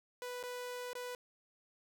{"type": "tone with dropouts", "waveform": "sawtooth", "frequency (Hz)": 493.9, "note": "B4", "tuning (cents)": 0, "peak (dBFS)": -37, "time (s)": [0.22, 1.15], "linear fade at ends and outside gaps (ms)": 1, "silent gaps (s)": [[0.429, 0.436], [0.932, 0.952]], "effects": []}